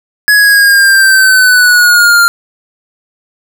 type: exponential sweep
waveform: square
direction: down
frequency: 1688 to 1391 Hz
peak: -4 dBFS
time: 0.28-2.28 s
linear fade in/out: 0 ms
effects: none